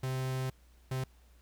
45% pulse tone bursts at uneven times, 130.4 Hz, C3, 5 cents flat, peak -32 dBFS, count 2, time 0.03-0.5 / 0.91-1.04 s, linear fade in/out 5 ms, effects added 60 Hz sine -58 dBFS peak until 1.41 s + pink hiss -68 dBFS RMS until 1.41 s

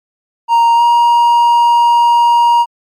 triangle tone with pitch glide, 932.3 to 945.9 Hz, A#5 to A#5, 0 to +25 cents, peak -4 dBFS, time 0.48-2.66 s, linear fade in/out 50 ms, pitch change +25 cents, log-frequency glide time 0.75-0.82 s, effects MP3 64 kbps

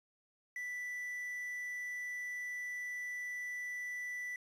triangle tone with quantisation, 1975.5 Hz, B6, in tune, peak -37 dBFS, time 0.56-4.36 s, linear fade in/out 2 ms, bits 10, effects resampled to 32000 Hz

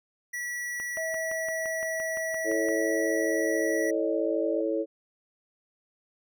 square tone, 1942 Hz, B6, 30 cents flat, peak -32 dBFS, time 0.33-3.91 s, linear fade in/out 10 ms
click train, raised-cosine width 0.5 ms, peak -27 dBFS, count 12, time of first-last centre 0.8-2.687 s, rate 5.83 Hz
sine tone with pitch glide, 646 to 602.7 Hz, E5 to D5, -35 to +45 cents, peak -31 dBFS, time 0.97-4.61 s, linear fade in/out 5 ms, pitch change -120 cents, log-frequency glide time 2.92-4.5 s
sine chord, A major, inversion second, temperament equal with one note detuned, 328.3 / 440 / 554.4 Hz, E4 / A4 / C#5, -7 / 0 / 0 cents, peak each -29 / -30 / -30 dBFS, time 2.44-4.86 s, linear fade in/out 50 ms
effects none

